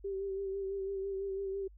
sine tone with vibrato, 390 Hz, G4, 9 cents flat, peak -34 dBFS, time 0.04-1.68 s, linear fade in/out 10 ms, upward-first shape sine, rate 6 Hz, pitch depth 32 cents each way, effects added 50 Hz sine -53 dBFS peak until 1.77 s

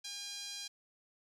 5% pulse tone with band-pass filter, 809 Hz, G#5, 46 cents flat, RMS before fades -44 dBFS, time 0.04-0.68 s, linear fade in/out 10 ms, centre 4400 Hz, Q 1.5, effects 11-bit

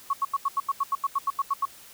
sine tone bursts, 1108.7 Hz, C#6, in tune, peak -21 dBFS, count 14, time 0.1-1.654 s, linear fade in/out 5 ms, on 33 ms, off 84 ms, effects white hiss -49 dBFS RMS until 1.93 s

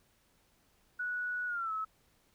sine tone with pitch glide, 1470 to 1294.6 Hz, F#6 to E6, -12 to -32 cents, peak -33 dBFS, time 0.99-1.85 s, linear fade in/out 10 ms, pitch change -220 cents, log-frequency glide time 1.47-1.72 s, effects pink hiss -70 dBFS RMS until 2.34 s

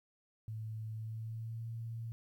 sine tone with pitch glide, 110 to 114.54 Hz, A2 to A#2, 0 to -30 cents, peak -39 dBFS, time 0.48-2.12 s, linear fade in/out 0 ms, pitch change +70 cents, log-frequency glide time 0.93-1.67 s, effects 12-bit

